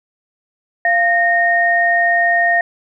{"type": "tone pair together", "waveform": "sine", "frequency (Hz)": [691.8, 1847], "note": ["F5", "A#6"], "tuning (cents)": [-17, -16], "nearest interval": "octave + perfect fourth", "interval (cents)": 1701, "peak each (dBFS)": [-15, -13], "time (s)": [0.85, 2.61], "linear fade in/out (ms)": 2, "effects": []}